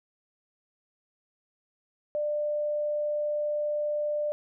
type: tone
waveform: sine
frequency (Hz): 595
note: D5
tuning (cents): +22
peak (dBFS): -26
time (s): 2.15-4.32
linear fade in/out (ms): 0
effects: none